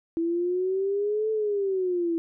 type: exponential two-way sweep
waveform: sine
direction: up then down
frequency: 328.7 to 440 to 328.7 Hz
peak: -23 dBFS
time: 0.17-2.18 s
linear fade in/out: 0 ms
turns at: 1.31 s
effects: none